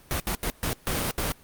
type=noise bursts at uneven times; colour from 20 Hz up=pink; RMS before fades=-27 dBFS; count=6; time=0.11-0.2 / 0.27-0.35 / 0.43-0.5 / 0.63-0.73 / 0.87-1.11 / 1.18-1.32 s; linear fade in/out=0 ms; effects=pink hiss -54 dBFS RMS until 1.43 s + Opus 32 kbps